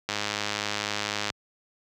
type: click train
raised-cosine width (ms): 0.2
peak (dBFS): -10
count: 127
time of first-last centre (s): 0.09-1.302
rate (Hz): 104
effects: high-pass 80 Hz 12 dB/octave